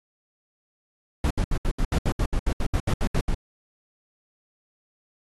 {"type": "noise bursts", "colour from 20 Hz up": "brown", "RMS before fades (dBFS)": -22, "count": 16, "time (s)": [1.24, 3.345], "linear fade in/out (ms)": 2, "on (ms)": 65, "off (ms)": 71, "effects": ["AAC 32 kbps"]}